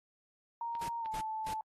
sine tone with pitch glide, 932.3 to 874.9 Hz, A#5 to A5, 0 to -10 cents, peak -35 dBFS, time 0.61-1.61 s, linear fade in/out 2 ms, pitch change -110 cents, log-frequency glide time 1-1.09 s
clicks, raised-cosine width 0.3 ms, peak -34 dBFS, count 4, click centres 0.752 / 0.836 / 1.059 / 1.193 s
pink noise bursts, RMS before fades -45 dBFS, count 3, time 0.81-1.538 s, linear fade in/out 5 ms, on 76 ms, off 250 ms
effects AAC 32 kbps

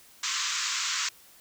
white band-pass noise, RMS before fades -30 dBFS, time 0.23-1.09 s, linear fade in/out 5 ms, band 1000 to 7500 Hz, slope 96 dB/octave, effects white hiss -55 dBFS RMS until 1.4 s

